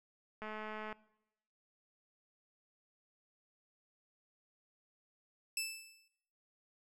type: click train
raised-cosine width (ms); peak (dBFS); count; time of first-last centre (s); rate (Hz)
0.5; -30; 110; 0.42-0.927; 215
type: tone with exponential decay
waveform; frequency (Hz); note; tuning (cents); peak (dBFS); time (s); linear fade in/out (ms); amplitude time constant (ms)
15% pulse; 2637; E7; 0; -26; 5.57-6.08; 2; 110
effects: noise-tail reverb RT60 0.9 s tail -21 dB re dry